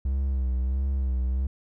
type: tone with vibrato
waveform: triangle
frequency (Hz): 65.41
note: C2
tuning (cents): 0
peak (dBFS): -21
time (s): 0.05-1.47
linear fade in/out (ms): 5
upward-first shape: sine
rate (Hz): 1.5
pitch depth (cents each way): 65
effects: none